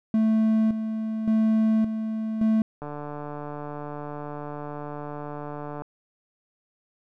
triangle tone with tremolo, 220 Hz, A3, in tune, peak -16 dBFS, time 0.14-2.62 s, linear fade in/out 2 ms, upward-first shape square, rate 0.88 Hz, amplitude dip 60%
click train, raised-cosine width 1 ms, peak -22 dBFS, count 442, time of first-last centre 2.82-5.82 s, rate 147 Hz
effects none

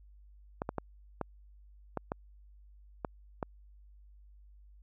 clicks, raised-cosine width 1 ms, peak -19 dBFS, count 8, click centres 0.619 / 0.691 / 0.783 / 1.213 / 1.973 / 2.119 / 3.048 / 3.428 s, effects added 50 Hz sine -54 dBFS peak until 4.82 s

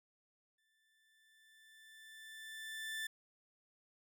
30% pulse tone with exponential growth, 1765 Hz, A6, 5 cents sharp, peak -36 dBFS, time 0.58-3.07 s, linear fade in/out 5 ms, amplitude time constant 540 ms, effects none

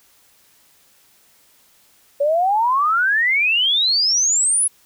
sine exponential sweep, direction up, 554.4 to 10650 Hz, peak -14 dBFS, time 2.2-4.68 s, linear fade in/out 10 ms, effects white hiss -55 dBFS RMS until 4.85 s

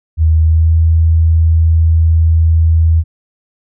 sine tone with pitch glide, 79.6 to 81.32 Hz, D#2 to E2, +40 to -23 cents, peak -6 dBFS, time 0.17-3.04 s, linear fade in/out 50 ms, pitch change +37 cents, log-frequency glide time 0.42-0.73 s, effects none

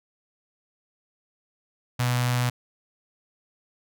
sawtooth tone with notch filter, 123.47 Hz, B2, in tune, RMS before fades -24 dBFS, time 1.99-2.5 s, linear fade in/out 10 ms, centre 350 Hz, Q 0.54, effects none

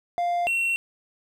triangle tone pair in turn, 698.5 / 2724 Hz, F5 / F7, 0 / -44 cents, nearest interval 2 octaves, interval 2356 cents, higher second, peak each -20 dBFS, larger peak neither, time 0.18-0.47 / 0.47-0.76 s, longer neither, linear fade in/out 0 ms, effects none

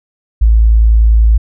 sine tone, 55.2 Hz, A1, 6 cents sharp, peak -4 dBFS, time 0.41-1.38 s, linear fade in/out 10 ms, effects none

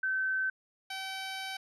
sine / 10% pulse tone pair in turn, 1536 / 768 Hz, G6 / G5, -36 / -36 cents, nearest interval octave, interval 1200 cents, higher first, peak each -28 dBFS, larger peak neither, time 0.03-0.5 / 0.9-1.57 s, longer second, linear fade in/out 5 ms, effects low-pass 9000 Hz 12 dB/octave

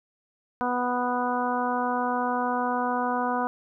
harmonic tone, 246.9 Hz, B3, in tune, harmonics 1 / 2 / 3 / 4 / 5 / 6, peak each -30 / -32 / -29 / -29 / -33 / -35 dBFS, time 0.61-3.47 s, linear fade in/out 0 ms, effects none

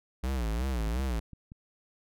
square tone with vibrato, 60.1 Hz, B1, 46 cents flat, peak -29 dBFS, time 0.23-1.2 s, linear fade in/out 10 ms, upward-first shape sine, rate 2.8 Hz, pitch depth 200 cents each way
clicks, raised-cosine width 5 ms, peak -33 dBFS, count 7, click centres 0.615 / 0.807 / 0.873 / 0.964 / 0.997 / 1.333 / 1.519 s
effects none

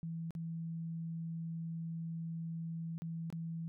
sine tone with dropouts, 164.81 Hz, E3, in tune, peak -38 dBFS, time 0.03-3.68 s, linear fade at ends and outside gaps 0 ms, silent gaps 0.307-0.351 / 2.98-3.02 / 3.302-3.326 s, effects none

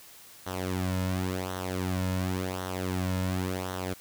sawtooth tone with flanger, 92.5 Hz, F#2, in tune, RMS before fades -31 dBFS, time 0.46-3.94 s, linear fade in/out 10 ms, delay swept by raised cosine 0.41 to 2.61 ms, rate 0.92 Hz, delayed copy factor -0.7, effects white hiss -51 dBFS RMS until 4 s

